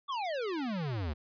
square exponential sweep, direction down, 1174.7 to 69.3 Hz, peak -33 dBFS, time 0.08-1.14 s, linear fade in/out 20 ms, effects resampled to 11025 Hz

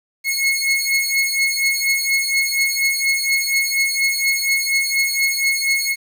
sawtooth beating tone pair, 2173 / 2177.2 Hz, C#7 / C#7, -35 / -32 cents, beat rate 4.2 Hz, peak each -16 dBFS, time 0.24-5.96 s, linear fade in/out 50 ms, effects 8-bit

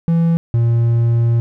triangle tone pair in turn, 166.8 / 116.95 Hz, E3 / A#2, +21 / +6 cents, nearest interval tritone, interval 615 cents, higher first, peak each -9 dBFS, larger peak neither, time 0.08-0.37 / 0.54-1.4 s, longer second, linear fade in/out 0 ms, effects none

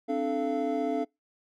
triangle tone cluster, 263.5 / 298.9 / 436.8 / 687 Hz, C4 / D4 / A4 / F5, +12 / +31 / -13 / -29 cents, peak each -30 dBFS, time 0.08-1.05 s, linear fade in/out 20 ms, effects noise-tail reverb RT60 0.2 s tail -26 dB re dry

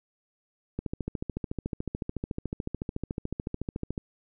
click train, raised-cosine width 3 ms, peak -18 dBFS, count 45, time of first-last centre 0.79-3.978 s, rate 13.8 Hz, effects none

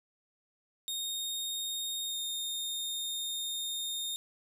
sawtooth tone with pitch glide, 3702 to 3672 Hz, A#7 to A#7, -13 to -27 cents, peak -31 dBFS, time 0.88-4.16 s, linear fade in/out 0 ms, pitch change -14 cents, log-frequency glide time 2.06-2.18 s, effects none

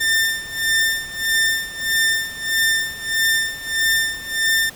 sawtooth tone with tremolo, 1797 Hz, A6, 36 cents sharp, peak -11 dBFS, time 0-4.7 s, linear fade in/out 10 ms, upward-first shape sine, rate 1.6 Hz, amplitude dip 85%, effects pink hiss -41 dBFS RMS until 4.75 s

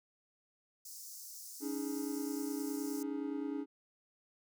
pink high-pass noise, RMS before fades -49 dBFS, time 0.85-3.03 s, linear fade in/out 5 ms, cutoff 5100 Hz, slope 48 dB/octave
triangle chord, C# suspended second, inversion none, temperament equal with one note detuned, 281.5 / 311.1 / 415.3 Hz, C#4 / D#4 / G#4, +27 / 0 / 0 cents, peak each -36 / -39 / -42 dBFS, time 1.6-3.66 s, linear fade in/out 50 ms
effects none

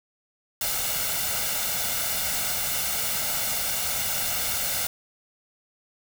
white noise with comb filter, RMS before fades -27 dBFS, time 0.61-4.87 s, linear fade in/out 2 ms, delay 1.4 ms, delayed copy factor +0.65, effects none

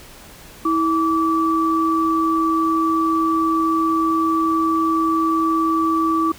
sine tone pair together, 324.3 / 1155.7 Hz, E4 / D6, -28 / -28 cents, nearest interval octave + minor seventh, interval 2200 cents, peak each -18 dBFS, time 0.65-6.32 s, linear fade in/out 5 ms, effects pink hiss -42 dBFS RMS until 6.38 s

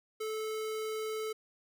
square tone, 435.5 Hz, A4, 18 cents flat, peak -35 dBFS, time 0.2-1.33 s, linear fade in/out 10 ms, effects none

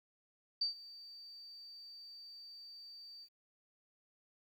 sine tone with ADSR envelope, 4624 Hz, D8, 28 cents flat, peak -30 dBFS, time 0.61-3.29 s, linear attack 7 ms, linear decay 120 ms, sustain -20 dB, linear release 66 ms, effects 12-bit

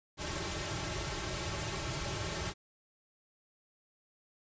pink noise with comb filter, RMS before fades -37 dBFS, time 0.17-2.54 s, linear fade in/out 50 ms, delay 4.1 ms, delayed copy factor -1, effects resampled to 16000 Hz

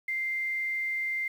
sine tone with quantisation, 2093 Hz, C7, in tune, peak -28 dBFS, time 0.08-1.28 s, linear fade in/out 5 ms, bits 9, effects none

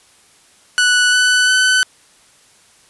sawtooth tone with pitch steps, 1480 / 1494.6 / 1509.4 Hz, F#6 / F#6 / F#6, 0 / +17 / +34 cents, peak -7 dBFS, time 0.78-1.83 s, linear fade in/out 0 ms, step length 350 ms, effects white hiss -50 dBFS RMS until 2.89 s + resampled to 24000 Hz

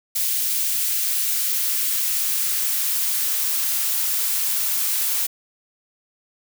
blue noise with high-pass filter sweep, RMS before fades -22 dBFS, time 0.15-5.27 s, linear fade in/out 10 ms, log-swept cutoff 2200 to 520 Hz, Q 0.77, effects none

